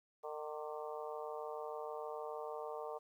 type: harmonic tone with a mistuned harmonic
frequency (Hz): 152.2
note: D#3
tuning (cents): -38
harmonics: 3 / 4 / 5 / 6 / 7 / 8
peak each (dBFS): -45 / -47 / -49 / -51 / -52 / -53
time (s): 0.23-2.99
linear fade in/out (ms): 20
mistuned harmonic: 8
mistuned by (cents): -66
effects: 12-bit